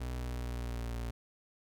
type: tone with pitch glide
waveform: 35% pulse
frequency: 61.74 to 58.27 Hz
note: B1 to A#1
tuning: 0 to 0 cents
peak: -34 dBFS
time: 0-1.11 s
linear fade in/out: 10 ms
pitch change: -100 cents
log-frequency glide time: 0.17-0.99 s
effects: none